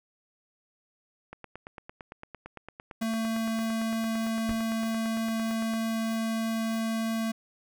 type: click train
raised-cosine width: 0.5 ms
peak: -26 dBFS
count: 40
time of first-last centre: 1.33-5.737 s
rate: 8.85 Hz
type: tone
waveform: square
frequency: 224.6 Hz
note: A3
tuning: 36 cents sharp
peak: -28 dBFS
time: 3.01-7.32 s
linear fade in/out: 10 ms
type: noise with exponential decay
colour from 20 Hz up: brown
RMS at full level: -31 dBFS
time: 4.49-4.64 s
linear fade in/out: 2 ms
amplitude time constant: 31 ms
effects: none